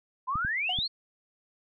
sine exponential sweep, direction up, 982 to 4446 Hz, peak -27 dBFS, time 0.27-0.88 s, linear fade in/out 20 ms
clicks, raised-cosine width 5 ms, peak -24 dBFS, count 3, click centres 0.356 / 0.449 / 0.788 s
triangle tone with exponential decay, 731 Hz, F#5, 21 cents flat, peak -27 dBFS, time 0.69-0.82 s, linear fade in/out 5 ms, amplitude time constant 28 ms
effects none

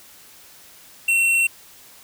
triangle tone with tanh clipping, 2717 Hz, F7, 48 cents flat, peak -17 dBFS, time 1.08-1.47 s, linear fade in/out 5 ms, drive 17 dB, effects white hiss -47 dBFS RMS until 2.03 s

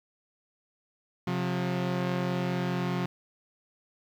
sawtooth tone pair together, 134.1 / 179 Hz, C3 / F3, +43 / +43 cents, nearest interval perfect fourth, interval 500 cents, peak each -28 / -25 dBFS, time 1.27-3.06 s, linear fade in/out 5 ms, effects low-pass 4000 Hz 12 dB/octave + 10-bit

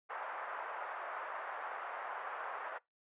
white band-pass noise, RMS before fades -43 dBFS, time 0.09-2.79 s, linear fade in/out 20 ms, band 590 to 1500 Hz, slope 24 dB/octave, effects noise-tail reverb RT60 0.2 s tail -24 dB re dry + resampled to 8000 Hz

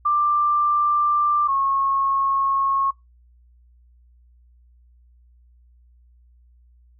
sine tone pair in turn, 1183 / 1092.3 Hz, D6 / C#6, +12 / -26 cents, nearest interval minor second, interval 138 cents, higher first, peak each -16 / -18 dBFS, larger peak first, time 0.05-1.48 / 1.48-2.91 s, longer neither, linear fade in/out 10 ms, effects noise-tail reverb RT60 0.2 s tail -23 dB re dry + added 60 Hz sine -51 dBFS peak until 6.99 s

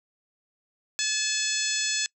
harmonic tone with a mistuned harmonic, 861 Hz, A5, 38 cents flat, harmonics 2 / 3 / 4 / 5 / 6 / 7 / 8 / 9, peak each -33 / -33 / -33 / -33 / -33 / -33 / -33 / -33 dBFS, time 0.99-2.06 s, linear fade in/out 0 ms, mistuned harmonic 7, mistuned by +34 cents, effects noise-tail reverb RT60 0.1 s tail -26 dB re dry

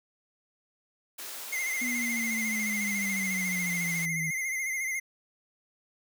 white high-pass noise, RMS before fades -40 dBFS, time 1.18-4.06 s, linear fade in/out 10 ms, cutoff 350 Hz, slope 12 dB/octave
square tone with vibrato, 2093 Hz, C7, in tune, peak -30 dBFS, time 1.52-5 s, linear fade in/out 10 ms, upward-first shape sine, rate 14 Hz, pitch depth 56 cents each way
sine exponential sweep, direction down, 246.9 to 158.8 Hz, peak -33 dBFS, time 1.81-4.31 s, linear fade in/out 10 ms
effects none

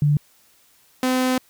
sine / sawtooth tone pair in turn, 146.83 / 256 Hz, D3 / C4, 0 / -38 cents, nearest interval minor seventh, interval 962 cents, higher second, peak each -14 dBFS, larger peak neither, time 0.02-0.17 / 1.03-1.38 s, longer second, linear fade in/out 2 ms, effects white hiss -57 dBFS RMS until 1.49 s

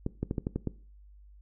clicks, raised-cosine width 3 ms, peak -17 dBFS, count 7, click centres 0.064 / 0.23 / 0.311 / 0.382 / 0.469 / 0.56 / 0.673 s, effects noise-tail reverb RT60 0.4 s tail -19 dB re dry + added 50 Hz sine -51 dBFS peak until 1.41 s

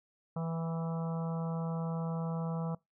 harmonic tone with a mistuned harmonic, 164.8 Hz, E3, in tune, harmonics 1 / 3 / 4 / 5 / 6 / 7 / 8, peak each -33 / -43 / -45 / -47 / -49 / -50 / -51 dBFS, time 0.36-2.75 s, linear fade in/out 5 ms, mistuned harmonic 5, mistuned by -16 cents, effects noise-tail reverb RT60 0.2 s tail -24 dB re dry

